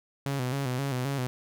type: tone with vibrato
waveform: sawtooth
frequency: 132.4 Hz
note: C3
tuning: 21 cents sharp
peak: -24 dBFS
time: 0.26-1.27 s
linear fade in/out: 0 ms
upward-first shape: square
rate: 3.8 Hz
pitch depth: 85 cents each way
effects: none